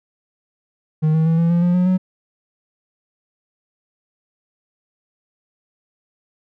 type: tone with pitch steps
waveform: triangle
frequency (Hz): 155.56 / 159.47 / 163.48 / 167.59 / 171.81 / 176.13 / 180.56 / 185.1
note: D#3 / D#3 / E3 / E3 / F3 / F3 / F#3 / F#3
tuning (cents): 0 / +43 / -14 / +29 / -28 / +15 / -42 / +1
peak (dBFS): -11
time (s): 1.02-1.98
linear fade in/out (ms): 20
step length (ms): 120
effects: none